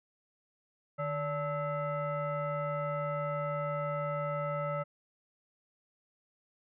sine tone with frequency modulation, 577 Hz, D5, 31 cents flat, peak -31 dBFS, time 0.98-4.84 s, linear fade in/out 20 ms, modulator 728 Hz, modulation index 1.2, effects none

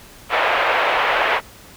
pink band-pass noise, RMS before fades -18 dBFS, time 0.29-1.41 s, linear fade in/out 50 ms, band 550 to 2700 Hz, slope 24 dB/octave, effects pink hiss -43 dBFS RMS until 1.76 s

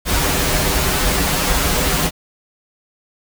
pink noise with comb filter, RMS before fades -17 dBFS, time 0.05-2.11 s, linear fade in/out 50 ms, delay 9 ms, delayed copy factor -0.75, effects none

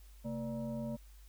sine tone with frequency modulation, 226.7 Hz, A#3, 48 cents flat, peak -36 dBFS, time 0.24-0.97 s, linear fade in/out 20 ms, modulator 360 Hz, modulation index 0.99, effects added 50 Hz sine -53 dBFS peak until 1.28 s + white hiss -66 dBFS RMS until 1.28 s

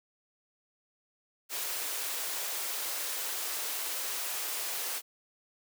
white high-pass noise, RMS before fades -35 dBFS, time 1.49-5.02 s, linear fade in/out 50 ms, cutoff 370 Hz, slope 24 dB/octave, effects none

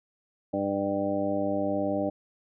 harmonic tone with a mistuned harmonic, 99.5 Hz, G2, 26 cents sharp, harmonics 1 / 2 / 3 / 4 / 5 / 6 / 8, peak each -41 / -34 / -30 / -41 / -35 / -29 / -36 dBFS, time 0.53-2.1 s, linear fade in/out 10 ms, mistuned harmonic 8, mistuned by -38 cents, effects none

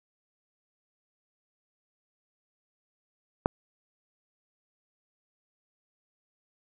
click, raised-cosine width 1 ms, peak -8 dBFS, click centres 3.459 s, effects none

